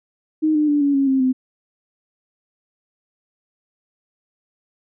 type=tone with pitch steps; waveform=sine; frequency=311.1 / 301.5 / 292.3 / 283.3 / 274.6 / 266.2 / 258 Hz; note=D#4 / D4 / D4 / C#4 / C#4 / C4 / C4; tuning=0 / +46 / -8 / +38 / -16 / +30 / -24 cents; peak=-14 dBFS; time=0.42-1.33 s; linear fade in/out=20 ms; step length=130 ms; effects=none